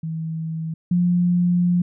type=tone pair in turn; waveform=sine; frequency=161.2 / 176.42 Hz; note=E3 / F3; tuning=-38 / +18 cents; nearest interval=major second; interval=156 cents; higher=second; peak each=-24 / -15 dBFS; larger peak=second; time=0.03-0.74 / 0.91-1.82 s; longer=second; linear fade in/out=5 ms; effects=none